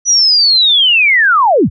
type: linear sweep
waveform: sine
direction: down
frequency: 5940 to 49 Hz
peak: -6 dBFS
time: 0.05-1.7 s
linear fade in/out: 50 ms
effects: none